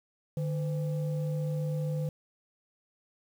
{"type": "tone pair together", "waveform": "sine", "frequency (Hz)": [151.23, 509], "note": ["D#3", "C5"], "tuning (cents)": [-49, -48], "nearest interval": "octave + major sixth", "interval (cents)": 2101, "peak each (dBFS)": [-28, -36], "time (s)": [0.37, 2.09], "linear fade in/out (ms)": 2, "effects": ["tanh soft clip ceiling -24 dBFS", "9-bit"]}